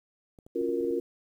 clicks, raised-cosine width 2 ms, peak -37 dBFS, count 8, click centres 0.388 / 0.465 / 0.613 / 0.692 / 0.808 / 0.847 / 0.909 / 0.999 s
sine chord, Gb major seventh, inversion second, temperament equal, 277.2 / 349.2 / 370 / 466.2 Hz, Db4 / F4 / Gb4 / Bb4, 0 / 0 / 0 / 0 cents, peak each -34 / -30 / -36 / -30 dBFS, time 0.55-1 s, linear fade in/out 10 ms
effects 10-bit

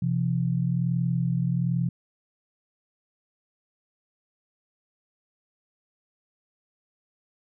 sine tone pair together, 129.4 / 170.6 Hz, C3 / F3, -19 / -40 cents, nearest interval perfect fourth, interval 479 cents, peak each -25 dBFS, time 0.02-1.89 s, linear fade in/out 5 ms, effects none

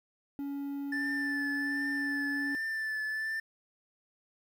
triangle tone, 281.1 Hz, C#4, 24 cents sharp, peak -32 dBFS, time 0.39-2.55 s, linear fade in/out 0 ms
triangle tone with vibrato, 1760 Hz, A6, in tune, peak -30 dBFS, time 0.92-3.4 s, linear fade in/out 5 ms, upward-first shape triangle, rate 1.3 Hz, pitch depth 30 cents each way
effects 10-bit

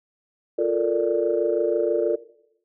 sine chord, Bb major seventh, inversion second, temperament equal, 349.2 / 440 / 466.2 / 587.3 Hz, F4 / A4 / Bb4 / D5, 0 / 0 / 0 / 0 cents, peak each -24 dBFS, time 0.58-2.16 s, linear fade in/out 10 ms, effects noise-tail reverb RT60 0.7 s tail -17 dB re dry + tanh soft clip ceiling -9 dBFS

